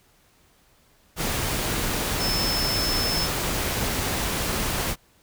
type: tone in noise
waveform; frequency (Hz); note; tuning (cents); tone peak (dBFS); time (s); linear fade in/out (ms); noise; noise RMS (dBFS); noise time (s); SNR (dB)
sine; 5260; E8; -5; -25; 2.18-3.29; 50; pink; -26; 1.16-4.96; -2
effects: pink hiss -60 dBFS RMS until 5.22 s